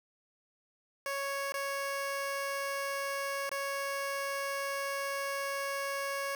15% pulse tone with dropouts, 554.4 Hz, C#5, in tune, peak -27 dBFS, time 1.06-6.35 s, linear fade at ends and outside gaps 1 ms, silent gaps 1.521-1.541 / 3.493-3.515 s, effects 10-bit

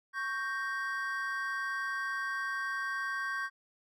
triangle chord, G diminished, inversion second, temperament equal, 1108.7 / 1568 / 1864.7 Hz, Db6 / G6 / Bb6, 0 / 0 / 0 cents, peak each -36 / -33 / -39 dBFS, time 0.13-3.5 s, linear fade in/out 50 ms, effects none

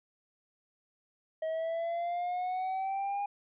triangle exponential sweep, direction up, 634 to 815 Hz, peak -29 dBFS, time 1.42-3.26 s, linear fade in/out 5 ms, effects resampled to 8000 Hz

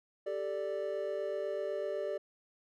triangle chord, G suspended second, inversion none, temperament equal, 392 / 440 / 587.3 Hz, G4 / A4 / D5, 0 / 0 / 0 cents, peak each -37 / -38 / -34 dBFS, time 0.26-2.18 s, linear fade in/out 10 ms, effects none

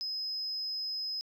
sine tone, 5080 Hz, D#8, 35 cents sharp, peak -32 dBFS, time 0.01-1.21 s, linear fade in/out 0 ms, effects tanh soft clip ceiling -29 dBFS

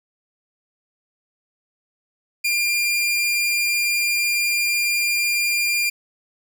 sawtooth tone, 2398 Hz, D7, 36 cents sharp, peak -15 dBFS, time 2.44-5.9 s, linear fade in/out 10 ms, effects none

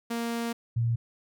sawtooth / sine tone pair in turn, 233.1 / 116.55 Hz, A#3 / A#2, 0 / 0 cents, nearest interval octave, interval 1200 cents, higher first, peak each -25 / -23 dBFS, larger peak second, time 0.1-0.53 / 0.76-0.96 s, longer first, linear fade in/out 10 ms, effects none

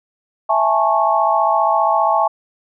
sine chord, A major seventh, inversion second, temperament just, 660 / 825 / 880 / 1100 Hz, E5 / G#5 / A5 / C#6, +2 / -12 / 0 / -14 cents, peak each -18 dBFS, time 0.49-2.28 s, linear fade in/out 10 ms, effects none

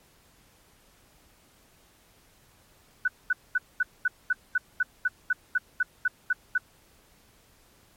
sine tone bursts, 1494 Hz, F#6, 16 cents sharp, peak -20 dBFS, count 15, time 3.05-6.58 s, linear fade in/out 5 ms, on 30 ms, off 220 ms, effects pink hiss -60 dBFS RMS until 7.96 s + MP3 64 kbps

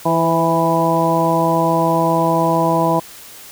harmonic tone with a mistuned harmonic, 164.81 Hz, E3, in tune, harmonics 1 / 2 / 3 / 4 / 5 / 6, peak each -20 / -20 / -22 / -19 / -22 / -18 dBFS, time 0.05-3 s, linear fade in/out 10 ms, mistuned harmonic 3, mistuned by +25 cents, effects white hiss -38 dBFS RMS until 3.51 s

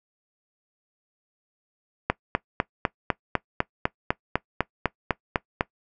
click train, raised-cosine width 0.5 ms, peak -5 dBFS, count 15, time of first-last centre 2.1-5.609 s, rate 3.99 Hz, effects noise-tail reverb RT60 0.1 s tail -20 dB re dry

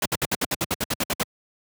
pink noise bursts, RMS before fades -23 dBFS, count 13, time 0.02-1.233 s, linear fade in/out 5 ms, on 37 ms, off 61 ms, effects high-pass 100 Hz 12 dB/octave

